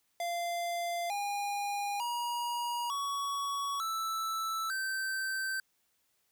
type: tone with pitch steps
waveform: square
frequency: 691 / 812.3 / 954.9 / 1122.5 / 1319.6 / 1551.2 Hz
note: F5 / G#5 / A#5 / C#6 / E6 / G6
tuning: -19 / -39 / +41 / +21 / +1 / -19 cents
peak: -33 dBFS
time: 0.2-5.6 s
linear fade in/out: 2 ms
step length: 900 ms
effects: white hiss -75 dBFS RMS until 6.31 s